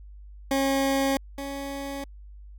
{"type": "tone pair in turn", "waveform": "20% pulse", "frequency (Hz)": [272, 277.7], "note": ["C#4", "C#4"], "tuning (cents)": [-33, 3], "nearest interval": "unison", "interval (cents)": 36, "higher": "second", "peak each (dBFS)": [-17, -27], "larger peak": "first", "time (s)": [[0.51, 1.17], [1.38, 2.04]], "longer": "neither", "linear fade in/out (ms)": 2, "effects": ["added 50 Hz sine -42 dBFS peak until 2.58 s"]}